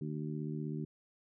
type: harmonic tone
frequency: 76 Hz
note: D#2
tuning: 40 cents flat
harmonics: 2 / 3 / 4 / 5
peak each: -38 / -42 / -44 / -46 dBFS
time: 0.01-0.85 s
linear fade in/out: 5 ms
effects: none